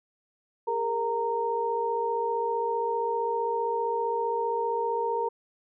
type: tone cluster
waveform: sine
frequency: 410 / 465.3 / 925 Hz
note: G#4 / A#4 / A#5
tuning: -22 / -3 / -14 cents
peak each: -33 / -29 / -28 dBFS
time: 0.67-5.29 s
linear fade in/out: 10 ms
effects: none